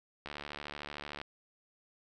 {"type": "click train", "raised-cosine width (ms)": 0.3, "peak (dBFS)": -25, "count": 71, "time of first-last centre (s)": [0.26, 1.215], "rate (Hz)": 73.3, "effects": []}